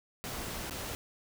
pink noise with dropouts, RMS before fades -39 dBFS, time 0.24-0.95 s, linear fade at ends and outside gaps 0 ms, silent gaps 0.697-0.709 s, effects none

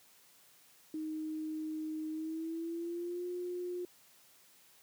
sine tone with pitch glide, 312.1 to 356.4 Hz, D#4 to F4, +5 to +35 cents, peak -36 dBFS, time 0.94-3.85 s, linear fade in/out 2 ms, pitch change +230 cents, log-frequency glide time 2.1-3.26 s, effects white hiss -63 dBFS RMS until 4.82 s + high-pass 100 Hz 12 dB/octave

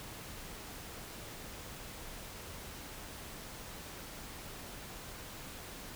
silence, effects pink hiss -47 dBFS RMS until 5.95 s

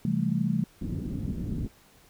sine chord, A minor seventh, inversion first, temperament just, 132 / 165 / 198 / 220 Hz, C3 / E3 / G3 / A3, +16 / +2 / +18 / 0 cents, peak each -32 / -28 / -29 / -29 dBFS, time 0.05-0.64 s, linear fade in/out 2 ms
white low-pass noise, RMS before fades -32 dBFS, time 0.81-1.68 s, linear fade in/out 10 ms, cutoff 250 Hz, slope 24 dB/octave
effects pink hiss -58 dBFS RMS until 2.09 s

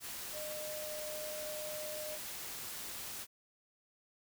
sine tone in noise, 610 Hz, D#5, 34 cents flat, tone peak -42 dBFS, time 0.32-2.19 s, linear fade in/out 50 ms, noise white, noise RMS -44 dBFS, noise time 0-3.27 s, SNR -1 dB, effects none

